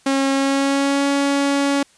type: tone with pitch glide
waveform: sawtooth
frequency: 272.1 to 280.4 Hz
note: C#4 to C#4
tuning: -32 to +20 cents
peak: -12 dBFS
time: 0.06-1.83 s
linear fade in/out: 5 ms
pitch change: +52 cents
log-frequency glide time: 0.32-1.06 s
effects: white hiss -54 dBFS RMS until 1.97 s + resampled to 22050 Hz